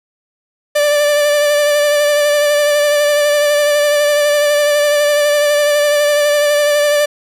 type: tone with vibrato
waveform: 45% pulse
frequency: 587.3 Hz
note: D5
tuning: in tune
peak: -10 dBFS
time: 0.75-7.06 s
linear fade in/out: 10 ms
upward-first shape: sine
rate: 12 Hz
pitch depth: 22 cents each way
effects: resampled to 32000 Hz + 7-bit